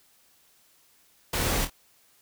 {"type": "noise with echo", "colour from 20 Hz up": "pink", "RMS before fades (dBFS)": -27, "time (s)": [1.33, 1.65], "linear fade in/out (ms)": 5, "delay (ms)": 25, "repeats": 2, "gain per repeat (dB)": -8, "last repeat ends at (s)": 1.7, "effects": ["white hiss -62 dBFS RMS until 2.21 s"]}